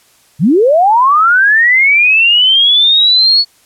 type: linear sweep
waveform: sine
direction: up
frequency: 123.2 to 4435 Hz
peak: -5 dBFS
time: 0.39-3.45 s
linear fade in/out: 50 ms
effects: white hiss -49 dBFS RMS until 3.65 s + low-pass 12000 Hz 12 dB/octave